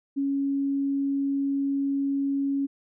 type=tone; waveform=sine; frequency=277.2 Hz; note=C#4; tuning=in tune; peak=-23 dBFS; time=0.16-2.67 s; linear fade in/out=20 ms; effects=none